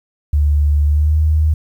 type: tone with pitch glide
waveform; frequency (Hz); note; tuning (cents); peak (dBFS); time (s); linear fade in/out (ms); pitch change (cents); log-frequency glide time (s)
sine; 73.42 to 77.43; D2 to D#2; 0 to -8; -10; 0.33-1.54; 5; +92; 0.86-1.18
effects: 8-bit